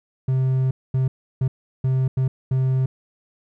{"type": "tone bursts at uneven times", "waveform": "triangle", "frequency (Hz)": 130.81, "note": "C3", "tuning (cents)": 0, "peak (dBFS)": -15, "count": 6, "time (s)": [[0.28, 0.71], [0.94, 1.08], [1.41, 1.48], [1.84, 2.08], [2.17, 2.28], [2.51, 2.86]], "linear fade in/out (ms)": 5, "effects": []}